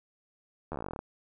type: slowing click train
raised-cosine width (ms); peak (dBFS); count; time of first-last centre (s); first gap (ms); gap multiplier
1; -22; 15; 0.72-0.991; 12; 1.07
effects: none